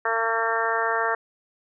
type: harmonic tone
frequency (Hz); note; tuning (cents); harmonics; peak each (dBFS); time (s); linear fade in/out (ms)
226.9; A#3; -47; 2 / 3 / 4 / 5 / 6 / 7 / 8; -29 / -29 / -29 / -29 / -29 / -29 / -29; 0.05-1.15; 5
effects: none